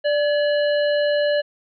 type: harmonic tone with a mistuned harmonic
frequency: 587.3 Hz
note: D5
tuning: in tune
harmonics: 1 / 3 / 5 / 7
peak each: -17 / -27 / -31 / -34 dBFS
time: 0.04-1.42 s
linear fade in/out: 20 ms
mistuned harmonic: 3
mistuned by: -60 cents
effects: none